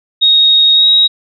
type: tone with pitch glide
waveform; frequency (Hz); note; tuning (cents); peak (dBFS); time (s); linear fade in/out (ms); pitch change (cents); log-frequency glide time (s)
sine; 3748 to 3803; A#7 to A#7; +9 to +34; -5; 0.21-1.08; 20; +25; 0.73-0.87
effects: none